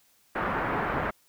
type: low-pass noise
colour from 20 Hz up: white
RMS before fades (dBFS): -29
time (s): 0.35-1.11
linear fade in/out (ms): 10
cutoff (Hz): 1600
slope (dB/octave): 24
effects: white hiss -64 dBFS RMS until 1.28 s